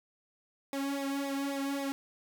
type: tone with flanger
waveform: sawtooth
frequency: 277.2 Hz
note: C#4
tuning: in tune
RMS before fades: -34 dBFS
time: 0.73-1.92 s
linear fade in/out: 0 ms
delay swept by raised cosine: 0.67 to 2.17 ms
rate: 3.7 Hz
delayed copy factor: -0.95
effects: 11-bit